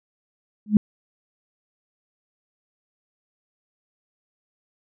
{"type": "tone with exponential growth", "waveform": "sine", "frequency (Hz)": 210.6, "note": "G#3", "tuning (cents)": 24, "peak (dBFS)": -6, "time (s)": [0.66, 0.77], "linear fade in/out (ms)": 2, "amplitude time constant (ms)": 23, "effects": []}